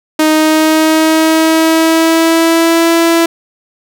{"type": "tone with pitch glide", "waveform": "sawtooth", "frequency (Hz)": [311.1, 333.4], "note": ["D#4", "E4"], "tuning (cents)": [0, 20], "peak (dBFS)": -3, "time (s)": [0.19, 3.26], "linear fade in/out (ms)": 5, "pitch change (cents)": 120, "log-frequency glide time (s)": [0.31, 2.92], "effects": []}